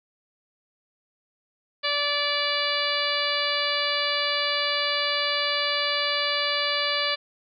harmonic tone, 580 Hz, D5, 22 cents flat, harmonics 1 / 2 / 3 / 4 / 5 / 6 / 7 / 8, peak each -31 / -31 / -31 / -31 / -31 / -31 / -31 / -31 dBFS, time 1.83-7.16 s, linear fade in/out 20 ms, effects none

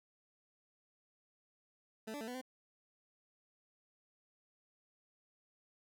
20% pulse tone with pitch steps, 219.7 / 290.7 / 221.8 / 247.7 / 257.5 Hz, A3 / D4 / A3 / B3 / C4, -2 / -18 / +14 / +5 / -28 cents, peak -37 dBFS, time 2.07-2.415 s, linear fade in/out 10 ms, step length 69 ms, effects none

